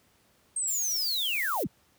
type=linear sweep; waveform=sine; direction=down; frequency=8490 to 103.83 Hz; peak=-27 dBFS; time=0.56-1.67 s; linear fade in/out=5 ms
type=noise; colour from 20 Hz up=violet; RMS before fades=-36 dBFS; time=0.67-1.64 s; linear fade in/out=10 ms
effects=pink hiss -65 dBFS RMS until 1.98 s + high-pass 60 Hz 12 dB/octave